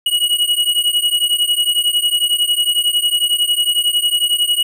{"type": "beating tone pair", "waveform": "square", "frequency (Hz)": [2903, 2914], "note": ["F#7", "F#7"], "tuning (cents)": [-34, -27], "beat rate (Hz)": 11, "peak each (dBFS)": -17, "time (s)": [0.06, 4.63], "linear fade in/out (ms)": 5, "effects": []}